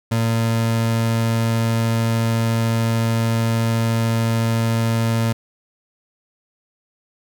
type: tone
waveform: 30% pulse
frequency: 114.2 Hz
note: A#2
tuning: 35 cents flat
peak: -14 dBFS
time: 0.11-5.33 s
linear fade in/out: 10 ms
effects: none